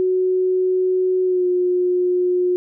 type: tone with pitch glide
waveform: sine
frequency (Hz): 370 to 360.5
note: F#4 to F#4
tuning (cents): 0 to -45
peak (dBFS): -15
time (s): 0-2.56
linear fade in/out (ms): 0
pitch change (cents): -45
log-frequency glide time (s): 1.24-1.46
effects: none